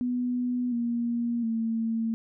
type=tone with pitch steps; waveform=sine; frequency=246.9 / 236.3 / 226.1 Hz; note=B3 / A#3 / A3; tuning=0 / +24 / +47 cents; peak=-25 dBFS; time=0.01-2.14 s; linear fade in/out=0 ms; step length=710 ms; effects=none